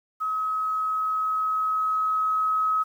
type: tone with level ramp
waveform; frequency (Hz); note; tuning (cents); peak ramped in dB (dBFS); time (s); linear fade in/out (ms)
sine; 1277; D#6; +45; -24 to -20; 0.2-2.84; 20
effects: 9-bit